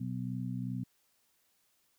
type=harmonic tone; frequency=62.6 Hz; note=B1; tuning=24 cents sharp; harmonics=2 / 3 / 4; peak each=-37 / -39 / -40 dBFS; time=0-0.84 s; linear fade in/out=10 ms; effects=white hiss -73 dBFS RMS until 1.98 s